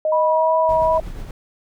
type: tone with pitch glide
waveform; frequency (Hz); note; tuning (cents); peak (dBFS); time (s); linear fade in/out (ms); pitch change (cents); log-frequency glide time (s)
sine; 622.3 to 638.7; D#5 to D#5; 0 to +45; -16; 0.05-1; 2; +45; 0.25-0.43
type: tone with vibrato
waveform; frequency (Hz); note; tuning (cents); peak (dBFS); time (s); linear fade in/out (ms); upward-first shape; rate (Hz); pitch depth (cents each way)
sine; 972; B5; -28; -17; 0.12-0.98; 5; sine; 2.7; 17
type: noise with tremolo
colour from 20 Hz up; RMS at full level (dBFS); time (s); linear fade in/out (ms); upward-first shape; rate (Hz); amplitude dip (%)
brown; -29; 0.69-1.31; 2; triangle; 8.4; 45
effects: none